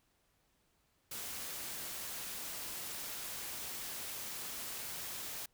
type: noise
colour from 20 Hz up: white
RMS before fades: -43 dBFS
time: 1.11-5.46 s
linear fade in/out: 5 ms
effects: pink hiss -75 dBFS RMS until 5.53 s